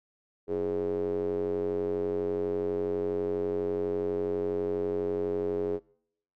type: tone with band-pass filter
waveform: square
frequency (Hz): 46.07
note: F#1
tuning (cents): -7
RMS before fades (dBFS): -30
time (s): 0.47-5.8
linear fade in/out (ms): 50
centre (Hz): 410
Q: 6.3
effects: noise-tail reverb RT60 0.7 s tail -24 dB re dry